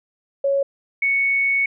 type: tone pair in turn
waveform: sine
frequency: 554.4 / 2218 Hz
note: C#5 / C#7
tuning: 0 / 0 cents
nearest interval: 2 octaves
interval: 2400 cents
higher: second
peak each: -16 dBFS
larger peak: neither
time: 0.44-0.63 / 1.02-1.66 s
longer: second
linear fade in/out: 5 ms
effects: none